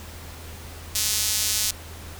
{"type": "tone with high-pass filter", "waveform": "sawtooth", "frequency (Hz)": 213.6, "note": "G#3", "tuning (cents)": 49, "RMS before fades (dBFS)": -24, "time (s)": [0.95, 1.71], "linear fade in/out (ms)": 5, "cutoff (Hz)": 5400, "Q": 0.96, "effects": ["added 81 Hz sine -39 dBFS peak until 2.19 s", "pink hiss -42 dBFS RMS until 2.19 s"]}